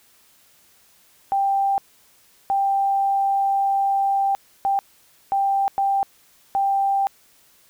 sine tone bursts at uneven times, 788 Hz, G5, 9 cents sharp, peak -17 dBFS, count 6, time 1.32-1.78 / 2.5-4.35 / 4.65-4.79 / 5.32-5.68 / 5.78-6.03 / 6.55-7.07 s, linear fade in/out 0 ms, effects white hiss -56 dBFS RMS until 7.69 s

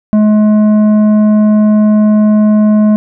sine tone with tanh clipping, 212.3 Hz, G#3, 38 cents sharp, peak -6 dBFS, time 0.13-2.96 s, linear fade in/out 0 ms, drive 9 dB, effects none

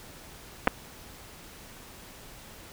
clicks, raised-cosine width 0.5 ms, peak -6 dBFS, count 2, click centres 0.673 / 0.677 s, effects pink hiss -48 dBFS RMS until 2.72 s

